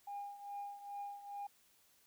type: tone with tremolo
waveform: sine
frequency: 810 Hz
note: G#5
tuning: 43 cents flat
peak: -39 dBFS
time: 0.07-1.47 s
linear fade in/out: 5 ms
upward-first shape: triangle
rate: 2.4 Hz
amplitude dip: 80%
effects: tanh soft clip ceiling -38 dBFS + white hiss -70 dBFS RMS until 2.06 s